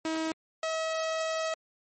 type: tone pair in turn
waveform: sawtooth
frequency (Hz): 320 / 642.2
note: D#4 / E5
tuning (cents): +49 / -45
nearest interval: octave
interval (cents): 1206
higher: second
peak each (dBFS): -25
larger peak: neither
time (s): 0.05-0.32 / 0.63-1.54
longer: second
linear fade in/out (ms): 2
effects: MP3 32 kbps